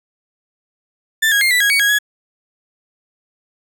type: tone with pitch steps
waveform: 35% pulse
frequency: 1773 / 1645 / 2116 / 1974 / 1649 / 2247 / 1648 / 1680 Hz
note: A6 / G#6 / C7 / B6 / G#6 / C#7 / G#6 / G#6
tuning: +13 / -17 / +19 / -1 / -13 / +23 / -14 / +19 cents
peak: -10 dBFS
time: 1.22-1.988 s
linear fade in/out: 10 ms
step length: 96 ms
effects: none